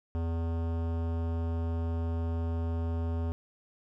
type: tone with hard clipping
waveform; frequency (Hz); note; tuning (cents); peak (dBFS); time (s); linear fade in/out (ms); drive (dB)
sine; 83; E2; +12; -31; 0.15-3.32; 0; 18
effects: none